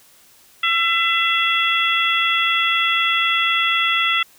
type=harmonic tone; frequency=672 Hz; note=E5; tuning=33 cents sharp; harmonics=2 / 3 / 4 / 5; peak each=-21 / -21 / -21 / -21 dBFS; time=0.63-4.23 s; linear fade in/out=5 ms; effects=white hiss -51 dBFS RMS until 4.38 s